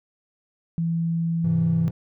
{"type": "tone with pitch glide", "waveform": "sine", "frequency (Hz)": [166.4, 165.35], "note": ["E3", "E3"], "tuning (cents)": [17, 6], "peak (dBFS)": -21, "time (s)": [0.78, 1.88], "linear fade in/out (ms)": 0, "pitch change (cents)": -11, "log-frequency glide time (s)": [1.41, 1.63]}
{"type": "chord", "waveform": "triangle", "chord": "Ab augmented", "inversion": "none", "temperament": "equal", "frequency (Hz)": [103.83, 130.81, 164.81], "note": ["Ab2", "C3", "E3"], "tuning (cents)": [0, 0, 0], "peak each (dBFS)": [-27, -28, -28], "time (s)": [1.44, 1.91], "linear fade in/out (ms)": 5}
{"effects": []}